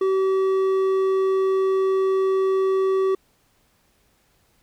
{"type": "tone with hard clipping", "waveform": "sine", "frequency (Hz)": 382.4, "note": "G4", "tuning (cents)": -43, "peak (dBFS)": -19, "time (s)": [0.01, 3.15], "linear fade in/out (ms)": 5, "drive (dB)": 6, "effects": ["pink hiss -63 dBFS RMS until 4.62 s"]}